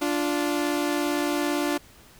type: tone pair together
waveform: sawtooth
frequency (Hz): 292.3 / 350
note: D4 / F4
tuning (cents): -8 / +4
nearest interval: minor third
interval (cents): 312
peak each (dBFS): -21 / -24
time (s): 0.01-1.78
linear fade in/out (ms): 10
effects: pink hiss -52 dBFS RMS until 2.19 s